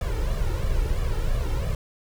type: noise with flanger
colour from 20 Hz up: brown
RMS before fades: -24 dBFS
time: 0.01-1.75 s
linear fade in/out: 2 ms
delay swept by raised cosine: 1.7 to 2.25 ms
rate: 3 Hz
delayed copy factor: +0.85
effects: none